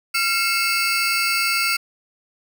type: tone cluster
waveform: 40% pulse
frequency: 1378 / 2165 / 2625 / 4644 Hz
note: F6 / C#7 / E7 / D8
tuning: -24 / -41 / -8 / -20 cents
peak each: -23 dBFS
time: 0.14-1.77 s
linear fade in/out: 10 ms
effects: none